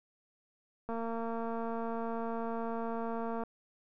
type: click train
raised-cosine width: 1 ms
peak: -25 dBFS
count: 584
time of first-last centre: 0.89-3.436 s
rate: 229 Hz
effects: none